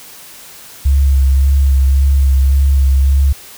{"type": "tone with vibrato", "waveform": "sine", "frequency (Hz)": 68.1, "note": "C#2", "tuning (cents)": -30, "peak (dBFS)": -7, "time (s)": [0.85, 3.33], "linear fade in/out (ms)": 10, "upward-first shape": "sine", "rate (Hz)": 1.8, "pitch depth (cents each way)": 27, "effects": ["white hiss -36 dBFS RMS until 3.57 s"]}